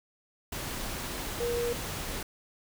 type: tone in noise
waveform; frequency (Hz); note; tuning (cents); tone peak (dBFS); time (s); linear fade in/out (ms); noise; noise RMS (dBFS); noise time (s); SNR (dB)
sine; 476.2; A#4; +37; -28; 1.4-1.73; 5; pink; -36; 0.52-2.23; +5
effects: none